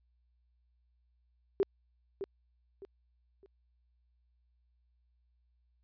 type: tone with echo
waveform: sine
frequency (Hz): 392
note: G4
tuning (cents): 0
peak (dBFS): -24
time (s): 1.6-1.63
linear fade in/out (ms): 0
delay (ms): 610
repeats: 3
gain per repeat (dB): -10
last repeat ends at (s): 3.46
effects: added 60 Hz sine -69 dBFS peak until 5.83 s + resampled to 11025 Hz